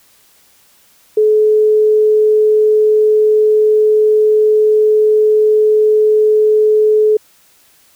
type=tone; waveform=sine; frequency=428.6 Hz; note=A4; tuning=45 cents flat; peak=-7 dBFS; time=1.17-7.17 s; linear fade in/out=5 ms; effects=white hiss -50 dBFS RMS until 7.95 s